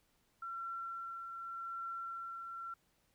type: tone with tremolo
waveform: sine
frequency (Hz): 1358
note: F6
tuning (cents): -49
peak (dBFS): -39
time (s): 0.42-2.74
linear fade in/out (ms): 5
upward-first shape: triangle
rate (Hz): 0.86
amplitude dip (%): 40
effects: pink hiss -75 dBFS RMS until 3.14 s